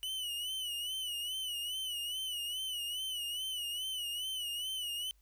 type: tone with vibrato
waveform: 45% pulse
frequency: 2960 Hz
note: F#7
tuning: in tune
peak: -36 dBFS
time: 0.03-5.11 s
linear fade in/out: 0 ms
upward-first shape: sine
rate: 2.4 Hz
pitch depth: 80 cents each way
effects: added 50 Hz sine -64 dBFS peak until 5.21 s + white hiss -75 dBFS RMS until 5.21 s